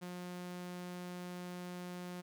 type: tone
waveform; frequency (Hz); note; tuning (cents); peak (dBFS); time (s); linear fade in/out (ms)
sawtooth; 178.6; F3; +39; -39; 0.01-2.22; 20
effects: none